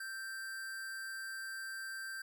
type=tone with amplitude modulation; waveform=square; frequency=1568 Hz; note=G6; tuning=in tune; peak=-40 dBFS; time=0-2.22 s; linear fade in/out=5 ms; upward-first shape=sine; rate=221 Hz; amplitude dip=40%; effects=none